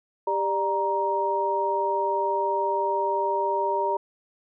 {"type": "tone cluster", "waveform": "sine", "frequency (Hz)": [395.9, 593, 939], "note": ["G4", "D5", "A#5"], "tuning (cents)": [17, 17, 12], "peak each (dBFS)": [-28, -29, -24], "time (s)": [0.27, 3.97], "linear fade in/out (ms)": 5, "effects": []}